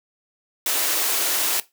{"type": "high-pass noise", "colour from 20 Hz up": "white", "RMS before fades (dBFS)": -22, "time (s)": [0.66, 1.6], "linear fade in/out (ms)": 2, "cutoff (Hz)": 280, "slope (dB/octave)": 48, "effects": ["noise-tail reverb RT60 0.2 s tail -17 dB re dry"]}